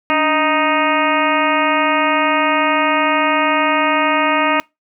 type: harmonic tone with a mistuned harmonic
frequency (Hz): 311.1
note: D#4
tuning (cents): 0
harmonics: 1 / 2 / 3 / 4 / 5 / 6 / 7 / 8 / 9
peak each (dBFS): -20 / -20 / -19 / -19 / -27 / -24 / -23 / -23 / -26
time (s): 0.1-4.6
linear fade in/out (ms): 0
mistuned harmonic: 1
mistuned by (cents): -110
effects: noise-tail reverb RT60 0.2 s tail -24 dB re dry